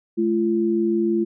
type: tone pair together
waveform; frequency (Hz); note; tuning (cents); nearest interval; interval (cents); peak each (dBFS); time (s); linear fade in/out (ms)
sine; 215.2 / 341.6; A3 / F4; -38 / -38; minor sixth; 800; -22 / -19; 0.17-1.25; 20
effects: none